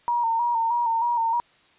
sine tone with vibrato, 932.3 Hz, A#5, in tune, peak -20 dBFS, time 0.08-1.4 s, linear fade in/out 0 ms, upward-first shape square, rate 3.2 Hz, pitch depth 40 cents each way, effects white hiss -58 dBFS RMS until 1.78 s + resampled to 8000 Hz

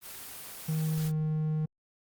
white noise, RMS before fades -43 dBFS, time 0.01-1.12 s, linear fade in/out 50 ms
triangle tone with pitch glide, 157.3 to 155.13 Hz, D#3 to D#3, +19 to -5 cents, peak -25 dBFS, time 0.68-1.66 s, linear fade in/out 10 ms, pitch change -24 cents, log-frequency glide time 0.97-1.13 s
effects Opus 24 kbps

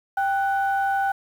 sine tone pair together, 786 / 1483.8 Hz, G5 / F#6, +4 / +4 cents, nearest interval major seventh, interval 1100 cents, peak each -20 / -26 dBFS, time 0.17-1.12 s, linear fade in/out 5 ms, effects tanh soft clip ceiling -13 dBFS + 8-bit

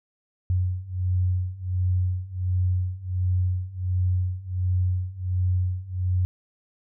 sine beating tone pair, 90.5 / 91.9 Hz, F#2 / F#2, -38 / -11 cents, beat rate 1.4 Hz, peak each -26 / -24 dBFS, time 0.5-6.25 s, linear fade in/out 0 ms, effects none

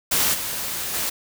white noise with level steps, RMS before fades -20 / -28 / -25 dBFS, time 0.11-1.1 s, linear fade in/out 10 ms, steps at 0.33 / 0.93 s, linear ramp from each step 20 ms, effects none

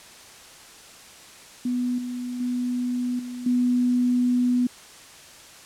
sine tone with level steps, 246.9 Hz, B3, in tune, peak -22 / -28 / -23 / -31 / -18 dBFS, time 1.65-4.67 s, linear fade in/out 5 ms, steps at 1.98 / 2.4 / 3.19 / 3.46 s, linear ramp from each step 5 ms, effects white hiss -46 dBFS RMS until 5.65 s + low-pass 9000 Hz 12 dB/octave

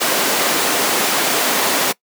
pink high-pass noise, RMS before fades -17 dBFS, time 0-1.93 s, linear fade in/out 20 ms, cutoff 310 Hz, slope 12 dB/octave, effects noise-tail reverb RT60 0.1 s tail -22 dB re dry + high-pass 150 Hz 12 dB/octave

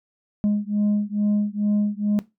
sine beating tone pair, 206.4 / 208.7 Hz, G#3 / G#3, -10 / +9 cents, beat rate 2.3 Hz, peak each -20 / -20 dBFS, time 0.44-2.19 s, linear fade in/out 0 ms, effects noise-tail reverb RT60 0.2 s tail -19 dB re dry + tanh soft clip ceiling -16 dBFS

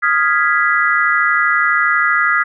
sine chord, F half-diminished seventh, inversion third, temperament equal, 1244.5 / 1396.9 / 1661.2 / 1975.5 Hz, Eb6 / F6 / Ab6 / Cb7, 0 / 0 / 0 / 0 cents, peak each -17 dBFS, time 0.02-2.44 s, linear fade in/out 20 ms, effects none

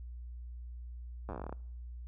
slowing click train, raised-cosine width 1 ms, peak -27 dBFS, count 14, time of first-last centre 1.29-1.526 s, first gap 9 ms, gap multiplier 1.11, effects noise-tail reverb RT60 0.7 s tail -24 dB re dry + added 60 Hz sine -42 dBFS peak until 2.07 s

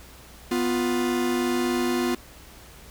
45% pulse tone pair together, 247.8 / 351.1 Hz, B3 / F4, +6 / +9 cents, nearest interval tritone, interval 603 cents, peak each -25 / -25 dBFS, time 0.51-2.15 s, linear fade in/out 5 ms, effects added 60 Hz sine -49 dBFS peak until 2.9 s + pink hiss -48 dBFS RMS until 2.9 s

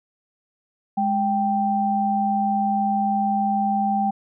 sine tone pair together, 207.7 / 784.2 Hz, G#3 / G5, 0 / 0 cents, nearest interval octave + major seventh, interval 2300 cents, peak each -23 / -20 dBFS, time 0.97-4.11 s, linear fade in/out 10 ms, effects none

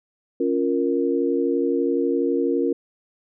sine chord, Bb minor, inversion first, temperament equal, 277.2 / 349.2 / 466.2 Hz, Db4 / F4 / Bb4, 0 / 0 / 0 cents, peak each -23 dBFS, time 0.4-2.73 s, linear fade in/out 5 ms, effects none

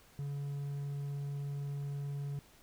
triangle tone, 141.8 Hz, C#3, 40 cents sharp, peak -34 dBFS, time 0.19-2.39 s, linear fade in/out 0 ms, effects pink hiss -62 dBFS RMS until 2.62 s

